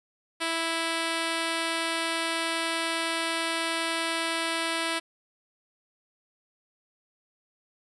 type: tone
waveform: 5% pulse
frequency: 329.6 Hz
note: E4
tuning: in tune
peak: -15 dBFS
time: 0.4-5 s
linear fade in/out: 20 ms
effects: resampled to 24000 Hz